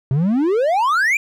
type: exponential sweep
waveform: triangle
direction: up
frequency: 126 to 2448 Hz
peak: -12 dBFS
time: 0.11-1.17 s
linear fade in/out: 2 ms
effects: none